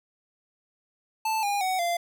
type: tone with pitch steps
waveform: square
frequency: 880 / 811.6 / 748.6 / 690.4 Hz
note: A5 / G#5 / F#5 / F5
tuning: 0 / -40 / +20 / -20 cents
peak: -25 dBFS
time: 1.25-1.97 s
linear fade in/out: 5 ms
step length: 180 ms
effects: none